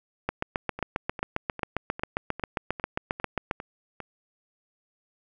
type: two click trains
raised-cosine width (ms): 0.5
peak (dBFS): -11 / -21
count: 25 / 9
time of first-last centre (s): 0.29-3.511 / 0.79-4.003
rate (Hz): 7.45 / 2.49
effects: none